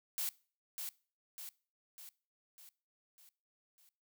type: noise with echo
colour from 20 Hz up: blue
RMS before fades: -37 dBFS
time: 0.18-0.29 s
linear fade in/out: 0 ms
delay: 600 ms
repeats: 6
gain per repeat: -5 dB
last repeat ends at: 3.89 s
effects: noise-tail reverb RT60 0.4 s tail -22 dB re dry